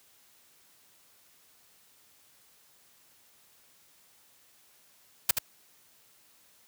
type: noise with echo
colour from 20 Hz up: white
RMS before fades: -21 dBFS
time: 5.29-5.31 s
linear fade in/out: 5 ms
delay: 77 ms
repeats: 1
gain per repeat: -6 dB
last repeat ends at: 5.387 s
effects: white hiss -62 dBFS RMS until 6.67 s + high-pass 60 Hz 12 dB/octave